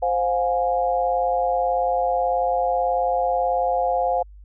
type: chord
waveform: sine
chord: F minor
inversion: second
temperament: equal with one note detuned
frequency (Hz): 523.3 / 712.3 / 830.6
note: C5 / F5 / Ab5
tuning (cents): 0 / +34 / 0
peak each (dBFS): -23 / -21 / -26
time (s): 0.02-4.23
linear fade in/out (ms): 10
effects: added 50 Hz sine -41 dBFS peak until 4.44 s